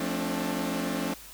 sawtooth chord, D minor seventh, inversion first, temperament equal with one note detuned, 174.61 / 220 / 267.4 / 293.7 Hz, F3 / A3 / C4 / D4, 0 / 0 / +38 / 0 cents, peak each -31 / -30 / -29 / -30 dBFS, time 0-1.14 s, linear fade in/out 5 ms, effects added 50 Hz sine -54 dBFS peak until 1.33 s + white hiss -47 dBFS RMS until 1.33 s

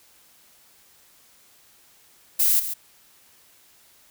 violet noise with echo, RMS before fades -19 dBFS, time 2.39-2.6 s, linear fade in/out 10 ms, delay 140 ms, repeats 1, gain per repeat -10 dB, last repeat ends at 2.74 s, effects white hiss -56 dBFS RMS until 4.1 s

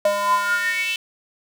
square tone with high-pass filter sweep, 202.7 Hz, G#3, 42 cents flat, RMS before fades -21 dBFS, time 0.05-0.96 s, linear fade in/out 2 ms, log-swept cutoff 640 to 2900 Hz, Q 8.7, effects none

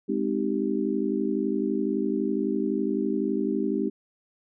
sine chord, Ab major seventh, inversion none, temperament just, 207.7 / 259.6 / 311.5 / 389.3 Hz, Ab3 / C4 / Eb4 / G4, 0 / -13 / +2 / -12 cents, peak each -29 dBFS, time 0.08-3.9 s, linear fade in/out 20 ms, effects none

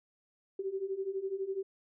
sine beating tone pair, 378.7 / 390.7 Hz, F#4 / G4, +40 / -6 cents, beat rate 12 Hz, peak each -38 / -35 dBFS, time 0.59-1.63 s, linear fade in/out 5 ms, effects none

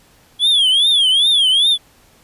triangle tone with vibrato, 3322 Hz, G#7, in tune, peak -9 dBFS, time 0.39-1.78 s, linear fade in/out 50 ms, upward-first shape triangle, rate 2.5 Hz, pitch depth 200 cents each way, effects pink hiss -51 dBFS RMS until 2.23 s + resampled to 32000 Hz

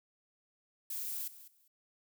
violet noise with echo, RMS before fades -39 dBFS, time 0.9-1.28 s, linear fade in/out 5 ms, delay 200 ms, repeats 2, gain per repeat -15 dB, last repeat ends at 1.68 s, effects none

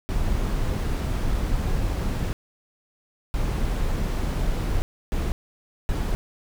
brown noise bursts at uneven times, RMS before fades -24 dBFS, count 4, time 0.09-2.33 / 3.34-4.82 / 5.12-5.32 / 5.89-6.15 s, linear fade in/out 0 ms, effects none

